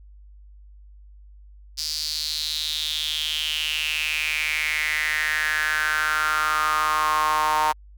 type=tone with high-pass filter sweep; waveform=sawtooth; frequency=153.8 Hz; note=D#3; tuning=20 cents flat; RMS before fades=-24 dBFS; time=1.77-7.73 s; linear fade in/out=20 ms; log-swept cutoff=4900 to 920 Hz; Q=6.2; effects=added 50 Hz sine -44 dBFS peak until 7.97 s